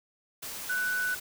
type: tone in noise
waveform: sine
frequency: 1490 Hz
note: F#6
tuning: 12 cents sharp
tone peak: -27 dBFS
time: 0.69-1.15 s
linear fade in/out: 10 ms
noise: white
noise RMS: -39 dBFS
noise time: 0.42-1.2 s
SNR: +9 dB
effects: none